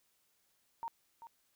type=tone with echo; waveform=sine; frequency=923 Hz; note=A#5; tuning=17 cents flat; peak=-37 dBFS; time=0.83-0.88 s; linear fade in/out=0 ms; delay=390 ms; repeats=1; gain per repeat=-11 dB; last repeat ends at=1.27 s; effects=white hiss -75 dBFS RMS until 1.55 s